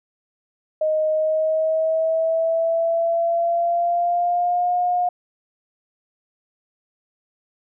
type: tone with pitch glide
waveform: sine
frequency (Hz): 622.3 to 714.8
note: D#5 to F5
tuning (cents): 0 to +40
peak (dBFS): -17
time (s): 0.81-5.09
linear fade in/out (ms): 5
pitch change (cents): +240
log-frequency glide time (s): 1.1-4.74
effects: none